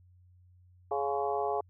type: harmonic tone with a mistuned harmonic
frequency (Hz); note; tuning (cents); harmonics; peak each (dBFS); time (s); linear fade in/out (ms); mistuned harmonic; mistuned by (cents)
140; C#3; +18; 3 / 4 / 5 / 6 / 7 / 8; -33 / -38 / -33 / -35 / -42 / -41; 0.91-1.61; 5; 7; +91
effects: added 90 Hz sine -57 dBFS peak until 1.69 s